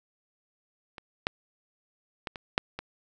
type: clicks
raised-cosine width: 0.3 ms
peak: -25 / -9 / -17 / -22 / -6 / -19 dBFS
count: 6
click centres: 0.982 / 1.269 / 2.272 / 2.358 / 2.579 / 2.79 s
effects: none